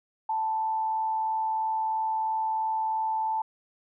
sine tone with frequency modulation, 880 Hz, A5, in tune, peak -25 dBFS, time 0.29-3.42 s, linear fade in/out 5 ms, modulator 103 Hz, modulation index 0.3, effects none

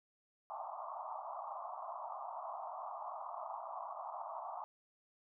pink band-pass noise, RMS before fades -45 dBFS, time 0.5-4.64 s, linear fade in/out 0 ms, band 640 to 1200 Hz, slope 96 dB/octave, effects none

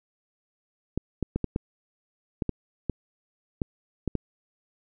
clicks, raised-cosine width 3 ms, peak -13 dBFS, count 11, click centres 0.976 / 1.227 / 1.36 / 1.443 / 1.561 / 2.422 / 2.493 / 2.897 / 3.618 / 4.077 / 4.153 s, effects none

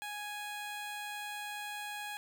15% pulse tone, 830.6 Hz, G#5, in tune, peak -33 dBFS, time 0.02-2.17 s, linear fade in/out 0 ms, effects none

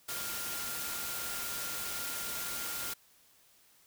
sine tone in noise, 1400 Hz, F6, 4 cents sharp, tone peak -45 dBFS, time 0.08-2.94 s, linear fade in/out 10 ms, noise white, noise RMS -38 dBFS, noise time 0.08-2.94 s, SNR -10 dB, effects white hiss -64 dBFS RMS until 3.86 s

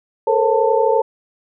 sine tone cluster, 434.2 / 465.9 / 535 / 889 Hz, A4 / A#4 / C5 / A5, -23 / -1 / +38 / +18 cents, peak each -18 dBFS, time 0.27-1.02 s, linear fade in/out 5 ms, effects none

